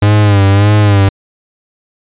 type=tone with vibrato; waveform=45% pulse; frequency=101.8 Hz; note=G#2; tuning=34 cents flat; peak=-5 dBFS; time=0.02-1.09 s; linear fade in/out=5 ms; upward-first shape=sine; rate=1.7 Hz; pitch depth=62 cents each way; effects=resampled to 8000 Hz